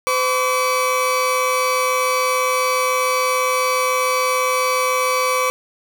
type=tone pair together; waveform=30% pulse; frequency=510 / 1147 Hz; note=C5 / D6; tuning=-44 / -41 cents; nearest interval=octave + major second; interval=1403 cents; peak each=-17 / -16 dBFS; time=0.07-5.5 s; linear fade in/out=0 ms; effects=none